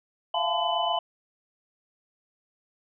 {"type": "tone cluster", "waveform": "sine", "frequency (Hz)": [676, 704, 863, 1019, 2997], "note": ["E5", "F5", "A5", "C6", "F#7"], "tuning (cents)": [43, 14, -34, -46, 22], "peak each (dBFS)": -30, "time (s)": [0.34, 0.99], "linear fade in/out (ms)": 5, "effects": []}